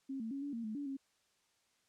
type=tone with pitch steps; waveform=sine; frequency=269.8 / 224 / 276.1 / 285.7 / 230.9 / 216.3 / 286.3 / 271.8 Hz; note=C#4 / A3 / C#4 / D4 / A#3 / A3 / D4 / C#4; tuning=-47 / +31 / -7 / -48 / -16 / -29 / -44 / -34 cents; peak=-38 dBFS; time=0.09-0.97 s; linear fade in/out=10 ms; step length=110 ms; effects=white hiss -75 dBFS RMS until 1.88 s + low-pass 8000 Hz 12 dB/octave